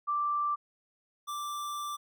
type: tone pair in turn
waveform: sine / square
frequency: 1174.7 / 1174.7 Hz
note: D6 / D6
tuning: 0 / 0 cents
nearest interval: unison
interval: 0 cents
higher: neither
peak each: -27 / -35 dBFS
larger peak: first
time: 0.07-0.56 / 1.27-1.97 s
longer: second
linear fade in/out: 20 ms
effects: none